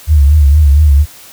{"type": "tone with vibrato", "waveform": "sine", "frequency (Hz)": 73.2, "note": "D2", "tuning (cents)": -5, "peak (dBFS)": -3, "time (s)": [0.07, 1.06], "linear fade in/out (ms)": 50, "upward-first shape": "triangle", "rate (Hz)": 4.3, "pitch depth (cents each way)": 120, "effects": ["white hiss -36 dBFS RMS until 1.32 s"]}